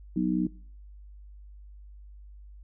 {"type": "chord", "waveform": "sine", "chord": "B major", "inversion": "second", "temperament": "just", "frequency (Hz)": [185.21, 246.9, 308.7], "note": ["F#3", "B3", "D#4"], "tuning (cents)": [2, 0, -14], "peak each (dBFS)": [-27, -30, -28], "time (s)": [0.16, 0.47], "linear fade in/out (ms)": 5, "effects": ["noise-tail reverb RT60 0.5 s tail -22 dB re dry", "added 50 Hz sine -45 dBFS peak until 2.63 s"]}